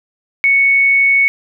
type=tone; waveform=sine; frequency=2217 Hz; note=C#7; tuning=in tune; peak=-8 dBFS; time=0.44-1.28 s; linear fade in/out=0 ms; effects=none